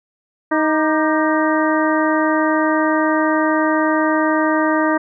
harmonic tone with a mistuned harmonic, 312.6 Hz, D#4, 8 cents sharp, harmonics 1 / 2 / 3 / 4 / 5 / 6, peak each -17 / -20 / -22 / -23 / -24 / -25 dBFS, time 0.51-4.98 s, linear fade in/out 10 ms, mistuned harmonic 4, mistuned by -73 cents, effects none

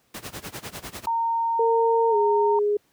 pink noise with tremolo, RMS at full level -33 dBFS, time 0.14-1.06 s, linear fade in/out 5 ms, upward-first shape sine, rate 10 Hz, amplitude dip 90%
sine tone, 920 Hz, A#5, 23 cents flat, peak -21 dBFS, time 1.07-2.59 s, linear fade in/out 2 ms
sine tone with pitch glide, 456.8 to 414.1 Hz, A#4 to G#4, -35 to -5 cents, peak -19 dBFS, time 1.59-2.77 s, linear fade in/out 5 ms, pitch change -170 cents, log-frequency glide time 2.1-2.16 s
effects pink hiss -65 dBFS RMS until 2.92 s + high-pass 80 Hz 12 dB/octave

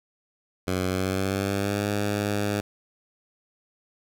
10% pulse tone with pitch glide, 92.5 to 102.64 Hz, F#2 to G#2, 0 to -20 cents, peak -16 dBFS, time 0.67-2.61 s, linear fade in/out 10 ms, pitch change +180 cents, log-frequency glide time 0.85-1.86 s, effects none

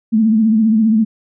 sine tone with vibrato, 220 Hz, A3, in tune, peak -9 dBFS, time 0.12-1.05 s, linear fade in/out 20 ms, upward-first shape triangle, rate 15 Hz, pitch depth 83 cents each way, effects none

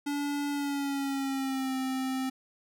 square tone with pitch glide, 287.4 to 262 Hz, D4 to C4, -37 to +2 cents, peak -30 dBFS, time 0.06-2.3 s, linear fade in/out 10 ms, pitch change -161 cents, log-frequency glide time 0.5-1.76 s, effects none

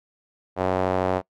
sawtooth tone with band-pass filter, 92.7 Hz, F#2, 4 cents sharp, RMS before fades -23 dBFS, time 0.56-1.22 s, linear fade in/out 50 ms, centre 650 Hz, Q 1.6, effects noise-tail reverb RT60 0.1 s tail -22 dB re dry

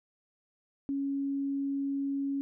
sine tone, 277.2 Hz, C#4, in tune, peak -29 dBFS, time 0.89-2.41 s, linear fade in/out 0 ms, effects none

